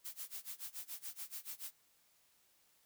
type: noise with tremolo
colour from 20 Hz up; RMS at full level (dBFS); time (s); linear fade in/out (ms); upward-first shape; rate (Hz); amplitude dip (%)
blue; -44; 0.04-1.72; 20; sine; 7; 95
effects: white hiss -72 dBFS RMS until 2.85 s